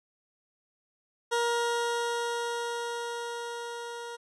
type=tone with level ramp; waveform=20% pulse; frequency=472.1 Hz; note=A#4; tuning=22 cents sharp; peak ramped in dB=-20 to -33 dBFS; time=1.31-4.17 s; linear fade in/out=20 ms; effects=resampled to 24000 Hz